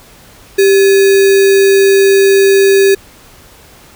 sine tone with sample-and-hold, 392 Hz, G4, in tune, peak -4 dBFS, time 0.58-2.95 s, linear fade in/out 10 ms, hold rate 2100 Hz, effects pink hiss -40 dBFS RMS until 3.95 s

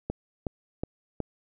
click train, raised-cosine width 2 ms, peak -16 dBFS, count 4, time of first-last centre 0.1-1.203 s, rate 2.72 Hz, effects none

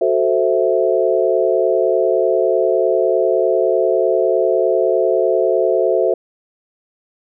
sine chord, F# half-diminished seventh, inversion none, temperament equal, 370 / 440 / 523.3 / 659.3 Hz, F#4 / A4 / C5 / E5, 0 / 0 / 0 / 0 cents, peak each -18 dBFS, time 0.01-6.14 s, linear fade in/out 5 ms, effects none

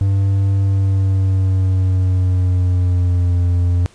triangle tone with pitch glide, 97.8 to 88.14 Hz, G2 to F2, -4 to +16 cents, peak -10 dBFS, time 0.01-3.86 s, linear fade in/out 0 ms, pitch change -180 cents, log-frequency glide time 0.61-3.37 s, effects pink hiss -48 dBFS RMS until 3.94 s + resampled to 22050 Hz

